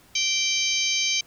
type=harmonic tone with a mistuned harmonic; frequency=780 Hz; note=G5; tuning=9 cents flat; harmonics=3 / 4 / 5 / 6 / 7 / 8; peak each=-27 / -27 / -31 / -30 / -32 / -27 dBFS; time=0.15-1.21 s; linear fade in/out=5 ms; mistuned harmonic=7; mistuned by=-30 cents; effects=pink hiss -55 dBFS RMS until 1.26 s